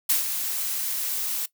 blue noise with ADSR envelope, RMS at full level -20 dBFS, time 0.09-1.46 s, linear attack 8 ms, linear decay 130 ms, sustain -8 dB, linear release 7 ms, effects noise-tail reverb RT60 0.1 s tail -18 dB re dry

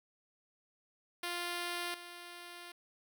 5% pulse tone with level steps, 349.3 Hz, F4, in tune, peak -25 / -36 dBFS, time 1.23-2.72 s, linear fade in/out 5 ms, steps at 1.94 s, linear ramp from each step 2 ms, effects none

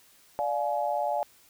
sine chord, D diminished, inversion none, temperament just, 587.3 / 704.8 / 845.8 Hz, D5 / F5 / Ab5, 0 / +16 / +31 cents, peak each -30 dBFS, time 0.39-1.23 s, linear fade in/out 0 ms, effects white hiss -59 dBFS RMS until 1.49 s

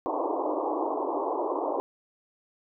pink band-pass noise, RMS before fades -29 dBFS, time 0.06-1.8 s, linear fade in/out 0 ms, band 290 to 1100 Hz, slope 96 dB/octave, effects none

